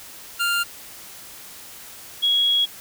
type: tone pair in turn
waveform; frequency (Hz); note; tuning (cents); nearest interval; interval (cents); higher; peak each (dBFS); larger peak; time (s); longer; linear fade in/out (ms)
25% pulse / sine; 1396.9 / 3322; F6 / G#7; 0 / 0; octave + minor third; 1500; second; -16; neither; 0.39-0.64 / 2.22-2.66; second; 20
effects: white hiss -41 dBFS RMS until 2.8 s